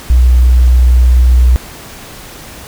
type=tone with tanh clipping; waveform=triangle; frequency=61.9 Hz; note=B1; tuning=5 cents sharp; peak=-3 dBFS; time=0.1-1.56 s; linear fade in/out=0 ms; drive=3 dB; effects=pink hiss -31 dBFS RMS until 2.67 s